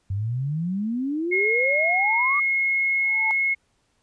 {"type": "exponential sweep", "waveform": "sine", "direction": "up", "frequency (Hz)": [93.7, 1200], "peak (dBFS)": -23, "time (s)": [0.1, 2.4], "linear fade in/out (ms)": 5}
{"type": "tone with pitch glide", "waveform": "sine", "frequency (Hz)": [2158, 2172], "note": ["C#7", "C#7"], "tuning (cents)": [-47, -36], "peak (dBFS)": -19, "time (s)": [1.31, 3.55], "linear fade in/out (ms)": 20, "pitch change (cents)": 11, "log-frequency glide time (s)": [2.09, 3.24]}
{"type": "tone with exponential growth", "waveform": "sine", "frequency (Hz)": 878, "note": "A5", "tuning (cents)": -4, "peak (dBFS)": -23, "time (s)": [2.96, 3.31], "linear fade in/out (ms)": 0, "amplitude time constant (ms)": 75}
{"effects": ["pink hiss -68 dBFS RMS until 4.02 s", "resampled to 22050 Hz"]}